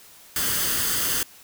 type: noise with comb filter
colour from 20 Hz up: white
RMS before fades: -24 dBFS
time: 0.36-1.23 s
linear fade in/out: 2 ms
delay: 0.63 ms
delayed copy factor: +0.55
effects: white hiss -49 dBFS RMS until 1.43 s